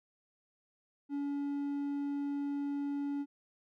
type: tone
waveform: triangle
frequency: 284.1 Hz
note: C#4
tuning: 43 cents sharp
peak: -31 dBFS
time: 1.09-3.26 s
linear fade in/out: 50 ms
effects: none